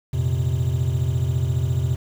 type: chord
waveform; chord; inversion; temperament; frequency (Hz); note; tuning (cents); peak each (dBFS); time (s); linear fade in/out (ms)
triangle; F suspended fourth; none; just; 87.31 / 116.41 / 130.96; F2 / Bb2 / C3; 0 / -2 / +2; -22 / -23 / -20; 0.13-1.96; 10
effects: 7-bit